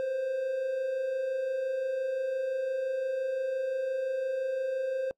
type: tone pair together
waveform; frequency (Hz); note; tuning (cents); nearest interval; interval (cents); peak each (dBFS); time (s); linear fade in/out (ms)
triangle; 501.2 / 527; B4 / C5; +25 / +12; minor second; 87; -38 / -27; 0-5.11; 0
effects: noise-tail reverb RT60 0.1 s tail -25 dB re dry